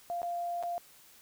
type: tone with dropouts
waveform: sine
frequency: 695 Hz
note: F5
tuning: 9 cents flat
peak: -32 dBFS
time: 0.1-0.78 s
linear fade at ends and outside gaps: 0 ms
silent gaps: 0.218-0.23 / 0.627-0.635 s
effects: white hiss -58 dBFS RMS until 1.21 s